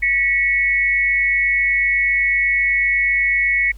sine tone pair together, 1937 / 2209 Hz, B6 / C#7, -34 / -7 cents, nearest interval major second, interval 227 cents, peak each -18 / -16 dBFS, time 0.02-3.72 s, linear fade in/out 10 ms, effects added 50 Hz sine -34 dBFS peak until 3.77 s + pink hiss -54 dBFS RMS until 3.77 s

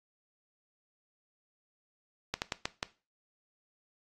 slowing click train, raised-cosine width 0.2 ms, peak -13 dBFS, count 5, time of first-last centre 2.34-2.829 s, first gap 79 ms, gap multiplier 1.3, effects noise-tail reverb RT60 0.3 s tail -18 dB re dry + AAC 32 kbps

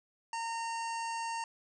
harmonic tone, 917 Hz, A#5, 29 cents flat, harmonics 1 / 2 / 3 / 5 / 6 / 7 / 8 / 9 / 10, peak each -35 / -46 / -45 / -49 / -53 / -51 / -56 / -53 / -60 dBFS, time 0.33-1.44 s, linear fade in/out 2 ms, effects none

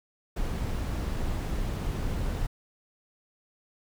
brown noise, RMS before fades -30 dBFS, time 0.36-2.47 s, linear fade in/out 10 ms, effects none

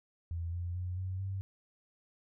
sine tone with pitch steps, 84.4 / 87.28 / 90.25 / 93.32 / 96.5 Hz, E2 / F2 / F#2 / F#2 / G2, +41 / -1 / -43 / +15 / -27 cents, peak -34 dBFS, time 0.31-1.41 s, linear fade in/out 0 ms, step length 220 ms, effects none

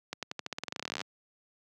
accelerating click train, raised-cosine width 0.2 ms, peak -17 dBFS, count 24, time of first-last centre 0.13-1.014 s, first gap 97 ms, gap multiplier 0.9, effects high-pass 150 Hz 12 dB/octave

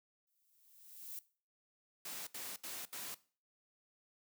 violet noise with exponential growth, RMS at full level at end -44 dBFS, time 0.27-1.19 s, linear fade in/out 2 ms, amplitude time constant 200 ms
white noise bursts, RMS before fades -45 dBFS, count 4, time 2.05-3.146 s, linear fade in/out 5 ms, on 220 ms, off 72 ms
effects noise-tail reverb RT60 0.4 s tail -19 dB re dry + high-pass 150 Hz 12 dB/octave

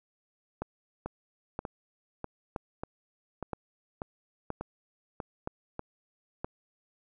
two click trains, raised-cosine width 1 ms, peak -19 / -21 dBFS, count 7 / 9, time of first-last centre 0.62-6.445 / 1.06-5.794 s, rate 1.03 / 1.69 Hz, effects none

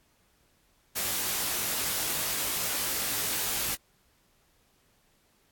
white noise with comb filter, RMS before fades -30 dBFS, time 0.95-3.76 s, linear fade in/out 20 ms, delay 19 ms, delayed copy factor +0.95, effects pink hiss -67 dBFS RMS until 5.51 s + AAC 64 kbps

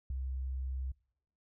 sine tone with ADSR envelope, 65.41 Hz, C2, in tune, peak -30 dBFS, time 0.1-0.92 s, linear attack 4 ms, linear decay 4 ms, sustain -4 dB, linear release 9 ms, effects noise-tail reverb RT60 0.7 s tail -25 dB re dry + tanh soft clip ceiling -26 dBFS

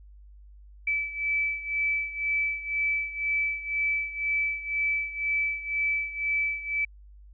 sine beating tone pair, 2308 / 2310 Hz, D7 / D7, -31 / -29 cents, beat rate 2 Hz, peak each -27 / -31 dBFS, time 0.87-6.85 s, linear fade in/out 5 ms, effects added 50 Hz sine -47 dBFS peak until 7.33 s

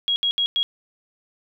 sine tone bursts at uneven times, 3300 Hz, G#7, 12 cents flat, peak -18 dBFS, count 4, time 0.08-0.16 / 0.23-0.31 / 0.38-0.46 / 0.56-0.63 s, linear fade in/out 0 ms, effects none

